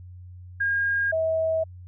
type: tone pair in turn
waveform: sine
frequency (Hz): 1622 / 643.7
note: G#6 / E5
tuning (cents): -41 / -41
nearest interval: octave + major third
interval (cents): 1600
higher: first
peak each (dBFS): -21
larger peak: neither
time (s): 0.6-1.12 / 1.12-1.64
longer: neither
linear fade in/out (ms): 10
effects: added 90 Hz sine -40 dBFS peak until 1.87 s